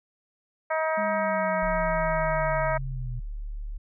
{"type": "harmonic tone", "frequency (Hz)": 317.1, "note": "D#4", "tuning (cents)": 33, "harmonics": [2, 3, 4, 5, 6, 7], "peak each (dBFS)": [-26, -30, -32, -34, -36, -37], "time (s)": [0.7, 2.78], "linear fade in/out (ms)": 10}
{"type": "linear sweep", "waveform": "sine", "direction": "down", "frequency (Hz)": [207.7, 119.6], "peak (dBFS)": -32, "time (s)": [0.97, 3.2], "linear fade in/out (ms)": 10}
{"type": "tone", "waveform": "sine", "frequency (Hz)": 36.71, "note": "D1", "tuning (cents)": 0, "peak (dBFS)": -31, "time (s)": [1.62, 3.78], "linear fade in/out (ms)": 10}
{"effects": []}